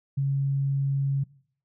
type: tone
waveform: sine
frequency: 138 Hz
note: C#3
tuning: 7 cents flat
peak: -22 dBFS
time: 0.17-1.24 s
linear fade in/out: 10 ms
effects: noise-tail reverb RT60 0.6 s tail -22 dB re dry